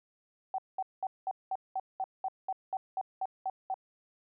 sine tone bursts, 762 Hz, G5, 49 cents flat, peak -30 dBFS, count 14, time 0.54-3.742 s, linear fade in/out 2 ms, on 43 ms, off 200 ms, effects none

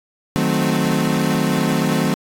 35% pulse chord, D# diminished seventh, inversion none, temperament equal, 155.56 / 185 / 220 / 261.6 Hz, D#3 / F#3 / A3 / C4, 0 / 0 / 0 / 0 cents, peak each -20 dBFS, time 0.36-2.14 s, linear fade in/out 0 ms, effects AAC 64 kbps

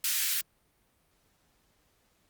white high-pass noise, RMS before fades -29 dBFS, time 0.04-0.41 s, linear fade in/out 2 ms, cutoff 1600 Hz, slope 24 dB/octave, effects pink hiss -70 dBFS RMS until 2.29 s + Opus 48 kbps

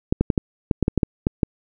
clicks, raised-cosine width 3 ms, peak -4 dBFS, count 11, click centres 0.125 / 0.21 / 0.302 / 0.378 / 0.712 / 0.827 / 0.881 / 0.977 / 1.032 / 1.269 / 1.432 s, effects none

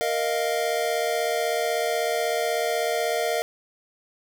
square chord, Bb suspended fourth, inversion none, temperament equal, 466.2 / 622.3 / 698.5 Hz, Bb4 / Eb5 / F5, 0 / 0 / 0 cents, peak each -28 dBFS, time 0.01-3.42 s, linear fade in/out 0 ms, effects none

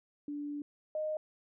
sine tone pair in turn, 291.4 / 617.5 Hz, D4 / D#5, -13 / -13 cents, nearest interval octave + minor second, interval 1300 cents, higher second, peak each -36 / -32 dBFS, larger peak second, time 0.28-0.62 / 0.95-1.17 s, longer first, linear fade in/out 2 ms, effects none

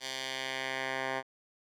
10% pulse tone with band-pass filter sweep, 132.2 Hz, C3, 18 cents sharp, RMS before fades -36 dBFS, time 0-1.23 s, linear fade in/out 50 ms, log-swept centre 4400 to 1300 Hz, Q 1.2, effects none

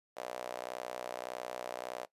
sawtooth tone with high-pass filter, 61.7 Hz, B1, 1 cent flat, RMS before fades -42 dBFS, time 0.16-2.06 s, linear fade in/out 20 ms, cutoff 600 Hz, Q 3.3, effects noise-tail reverb RT60 0.1 s tail -18 dB re dry + resampled to 32000 Hz

